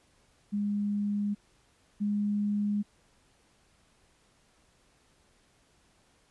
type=tone pair in turn; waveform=sine; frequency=205 / 206.1 Hz; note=G#3 / G#3; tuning=-22 / -13 cents; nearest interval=unison; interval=9 cents; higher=second; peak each=-27 / -26 dBFS; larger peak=second; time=0.52-1.35 / 2-2.83 s; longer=neither; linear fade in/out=20 ms; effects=pink hiss -66 dBFS RMS until 6.3 s + resampled to 24000 Hz

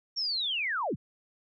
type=linear sweep; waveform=sine; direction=down; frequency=5588 to 56.7 Hz; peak=-28 dBFS; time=0.16-0.96 s; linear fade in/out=20 ms; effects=none

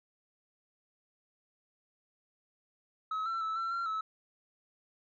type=tone with pitch steps; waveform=sine; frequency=1283 / 1345 / 1309 / 1347 / 1371 / 1300 Hz; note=E6 / E6 / E6 / E6 / F6 / E6; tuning=-47 / +34 / -13 / +37 / -32 / -24 cents; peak=-29 dBFS; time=3.11-4.01 s; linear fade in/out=5 ms; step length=150 ms; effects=tanh soft clip ceiling -31 dBFS

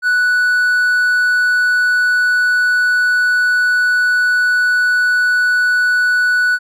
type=tone; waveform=triangle; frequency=1480 Hz; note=F#6; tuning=in tune; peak=-9 dBFS; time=0.02-6.59 s; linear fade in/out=50 ms; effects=none

